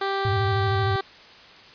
15% pulse tone with pitch glide, 392 to 388.8 Hz, G4 to G4, 0 to -14 cents, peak -17 dBFS, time 0.01-1.01 s, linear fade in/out 5 ms, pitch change -14 cents, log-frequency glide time 0.13-0.88 s
sine tone with vibrato, 103.83 Hz, G#2, in tune, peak -22 dBFS, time 0.25-0.96 s, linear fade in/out 0 ms, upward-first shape square, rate 13 Hz, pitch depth 130 cents each way
effects white hiss -47 dBFS RMS until 1.74 s + resampled to 11025 Hz

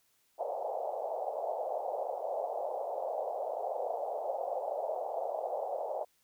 pink band-pass noise, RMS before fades -36 dBFS, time 0.38-6.05 s, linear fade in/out 20 ms, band 520 to 780 Hz, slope 48 dB/octave, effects white hiss -72 dBFS RMS until 6.23 s

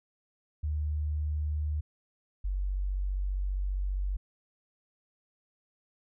sine tone pair in turn, 75.4 / 47.5 Hz, D2 / F#1, +46 / +46 cents, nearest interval minor sixth, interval 800 cents, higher first, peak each -28 dBFS, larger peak neither, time 0.63-1.81 / 2.44-4.17 s, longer second, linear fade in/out 10 ms, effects none

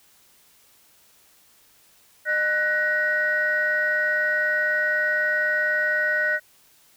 sine tone cluster, 610 / 1486 / 1892 Hz, D#5 / F#6 / A#6, -34 / +7 / +25 cents, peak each -28 / -22 / -23 dBFS, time 2.25-6.4 s, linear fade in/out 50 ms, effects tanh soft clip ceiling -11 dBFS + white hiss -57 dBFS RMS until 6.96 s

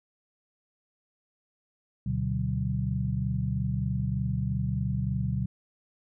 sine tone cluster, 72.8 / 123.3 / 146.5 / 188.7 Hz, D2 / B2 / D3 / F#3, -15 / -2 / -4 / +34 cents, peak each -34 / -29 / -33 / -32 dBFS, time 2.06-5.46 s, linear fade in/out 5 ms, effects none

